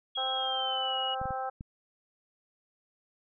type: tone with pitch glide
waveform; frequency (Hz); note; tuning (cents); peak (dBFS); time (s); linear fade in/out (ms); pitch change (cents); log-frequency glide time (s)
sine; 3296 to 2903; G#7 to F#7; -14 to -34; -31; 0.15-1.15; 10; -220; 0.35-0.96
type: harmonic tone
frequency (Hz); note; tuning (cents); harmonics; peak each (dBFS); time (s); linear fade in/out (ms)
261.6; C4; 0; 2 / 3 / 4 / 5 / 6; -39 / -33 / -47 / -39 / -47; 0.17-1.5; 10
type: clicks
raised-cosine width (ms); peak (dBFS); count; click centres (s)
5; -28; 4; 1.215 / 1.256 / 1.307 / 1.609
effects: none